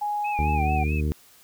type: tone with pitch glide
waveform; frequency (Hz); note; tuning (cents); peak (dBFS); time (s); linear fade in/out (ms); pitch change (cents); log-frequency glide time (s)
sine; 830.6 to 752.9; G#5 to F#5; 0 to +30; -24; 0.01-0.84; 10; -170; 0.56-0.64
type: tone with vibrato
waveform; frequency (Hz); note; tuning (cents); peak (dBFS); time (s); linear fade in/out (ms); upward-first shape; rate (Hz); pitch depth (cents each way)
sine; 2489; D#7; 0; -32; 0.24-1.01; 10; sine; 4.6; 90
type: harmonic tone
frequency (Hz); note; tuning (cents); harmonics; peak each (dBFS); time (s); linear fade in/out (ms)
75.5; D2; +48; 1 / 2 / 3 / 4 / 5 / 6; -23 / -29 / -33 / -35 / -37 / -39; 0.39-1.12; 0
effects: white hiss -54 dBFS RMS until 1.43 s